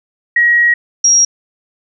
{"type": "tone pair in turn", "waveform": "sine", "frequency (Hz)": [1900, 5643], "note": ["A#6", "F8"], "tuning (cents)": [33, 17], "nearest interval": "octave + perfect fifth", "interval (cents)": 1884, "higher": "second", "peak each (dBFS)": [-7, -6], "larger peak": "second", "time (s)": [[0.36, 0.74], [1.04, 1.25]], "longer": "first", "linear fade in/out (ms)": 5, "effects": []}